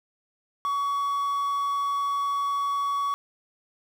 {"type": "tone with quantisation", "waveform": "triangle", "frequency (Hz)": 1128, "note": "C#6", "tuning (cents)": 30, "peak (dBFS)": -22, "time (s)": [0.65, 3.14], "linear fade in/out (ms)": 0, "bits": 8, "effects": []}